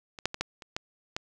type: clicks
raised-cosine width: 0.2 ms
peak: -24 / -8 / -18 / -11 / -27 / -14 / -14 dBFS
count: 7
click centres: 0.188 / 0.256 / 0.344 / 0.41 / 0.622 / 0.765 / 1.165 s
effects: none